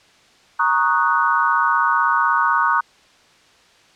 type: chord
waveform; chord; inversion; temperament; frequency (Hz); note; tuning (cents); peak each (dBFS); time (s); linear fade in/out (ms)
sine; D# minor seventh; second; equal; 932.3 / 1108.7 / 1244.5 / 1480; A#5 / C#6 / D#6 / F#6; 0 / 0 / 0 / 0; -20; 0.59-2.81; 10
effects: white hiss -52 dBFS RMS until 3.95 s + low-pass 5000 Hz 12 dB/octave